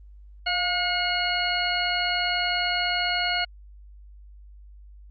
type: harmonic tone with a mistuned harmonic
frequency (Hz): 721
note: F#5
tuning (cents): -45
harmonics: 1 / 2 / 3 / 4 / 6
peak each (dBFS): -29 / -29 / -29 / -29 / -29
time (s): 0.46-3.45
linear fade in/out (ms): 10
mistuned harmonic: 1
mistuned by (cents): -39
effects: added 50 Hz sine -44 dBFS peak until 5.1 s + Opus 32 kbps